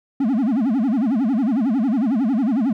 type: tone with vibrato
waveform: triangle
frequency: 242.7 Hz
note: B3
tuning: 30 cents flat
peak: -14 dBFS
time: 0.2-2.73 s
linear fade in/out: 5 ms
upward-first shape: sine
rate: 11 Hz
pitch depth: 280 cents each way
effects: none